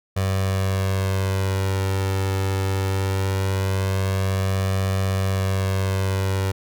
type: tone with flanger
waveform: sawtooth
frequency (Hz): 96.1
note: G2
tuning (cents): -34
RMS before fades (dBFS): -22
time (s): 0.16-6.52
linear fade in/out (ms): 10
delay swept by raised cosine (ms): 1.7 to 2.27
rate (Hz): 0.21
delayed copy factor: +0.8
effects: none